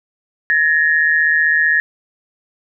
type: tone pair together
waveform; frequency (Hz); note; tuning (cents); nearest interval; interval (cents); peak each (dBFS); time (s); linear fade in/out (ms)
sine; 1699.3 / 1855; G#6 / A#6; +39 / -9; major second; 152; -14; 0.5-1.8; 0
effects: none